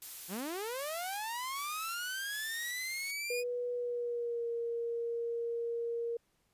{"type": "noise with tremolo", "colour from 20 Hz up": "blue", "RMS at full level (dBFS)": -44, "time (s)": [0.02, 3.11], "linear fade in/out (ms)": 0, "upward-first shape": "square", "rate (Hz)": 1.3, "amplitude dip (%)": 30}
{"type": "linear sweep", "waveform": "sawtooth", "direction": "up", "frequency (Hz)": [164.3, 2489], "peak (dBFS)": -33, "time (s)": [0.28, 3.44], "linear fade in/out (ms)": 50}
{"type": "tone with pitch glide", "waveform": "sine", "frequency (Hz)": [488.1, 467.4], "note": ["B4", "A#4"], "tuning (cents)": [-20, 5], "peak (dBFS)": -33, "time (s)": [3.3, 6.17], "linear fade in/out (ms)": 5, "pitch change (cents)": -75, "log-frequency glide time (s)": [3.73, 4.47]}
{"effects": ["pink hiss -75 dBFS RMS until 6.53 s", "resampled to 32000 Hz"]}